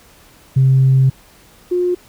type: tone pair in turn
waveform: sine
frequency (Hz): 132.6 / 357.4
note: C3 / F4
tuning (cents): +23 / +40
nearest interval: octave + perfect fourth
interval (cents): 1717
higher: second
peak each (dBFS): -7 / -13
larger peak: first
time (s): 0.56-1.1 / 1.71-1.95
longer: first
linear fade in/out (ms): 10
effects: tanh soft clip ceiling -4 dBFS + pink hiss -47 dBFS RMS until 2.08 s